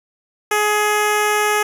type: tone with notch filter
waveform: 10% pulse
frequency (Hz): 420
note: G#4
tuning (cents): +19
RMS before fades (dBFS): -17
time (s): 0.51-1.63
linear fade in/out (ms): 5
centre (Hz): 4300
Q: 1.7
effects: resampled to 32000 Hz + 8-bit